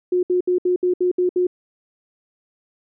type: tone bursts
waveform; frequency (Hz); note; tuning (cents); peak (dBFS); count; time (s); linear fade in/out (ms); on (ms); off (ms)
sine; 360.7; F#4; -44; -15; 8; 0.12-1.469; 5; 110; 67
effects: none